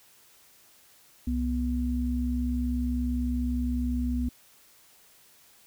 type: tone pair together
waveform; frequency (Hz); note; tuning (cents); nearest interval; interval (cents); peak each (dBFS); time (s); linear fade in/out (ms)
sine; 65 / 245.2; C2 / B3; -11 / -12; octave + major seventh; 2299; -28; 1.27-4.29; 5
effects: white hiss -58 dBFS RMS until 5.66 s